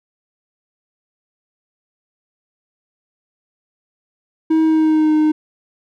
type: tone with pitch glide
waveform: triangle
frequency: 318.6 to 307.7 Hz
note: D#4 to D#4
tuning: +41 to -19 cents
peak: -9 dBFS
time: 4.5-5.32 s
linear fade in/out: 10 ms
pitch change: -60 cents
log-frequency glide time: 4.63-5.14 s
effects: none